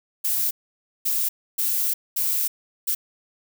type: noise bursts at uneven times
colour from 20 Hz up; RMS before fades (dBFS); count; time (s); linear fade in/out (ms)
violet; -23; 5; 0.24-0.51 / 1.05-1.29 / 1.58-1.94 / 2.16-2.48 / 2.87-2.95; 10
effects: none